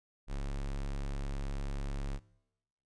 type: tone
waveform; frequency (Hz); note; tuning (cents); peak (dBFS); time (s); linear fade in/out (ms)
square; 34.65; C#1; 0; -35; 0.27-2.2; 50
effects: noise-tail reverb RT60 0.9 s tail -22 dB re dry + resampled to 22050 Hz